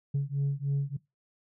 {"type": "beating tone pair", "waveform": "sine", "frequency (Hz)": [138.59, 141.89], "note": ["C#3", "C#3"], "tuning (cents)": [0, 41], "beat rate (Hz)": 3.3, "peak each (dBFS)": -28, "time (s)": [0.14, 0.97], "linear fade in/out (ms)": 10, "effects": ["noise-tail reverb RT60 0.2 s tail -20 dB re dry", "tanh soft clip ceiling -23 dBFS"]}